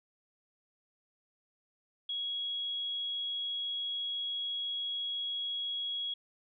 sine tone, 3322 Hz, G#7, in tune, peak -33 dBFS, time 2.09-6.14 s, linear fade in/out 5 ms, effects none

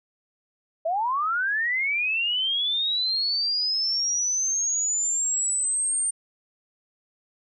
sine linear sweep, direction up, 624 to 8830 Hz, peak -22 dBFS, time 0.85-6.11 s, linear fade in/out 10 ms, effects none

